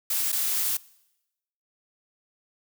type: noise with dropouts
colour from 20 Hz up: blue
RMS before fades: -26 dBFS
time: 0.1-0.77 s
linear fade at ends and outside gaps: 5 ms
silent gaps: 0.32-0.326 s
effects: noise-tail reverb RT60 0.9 s tail -22 dB re dry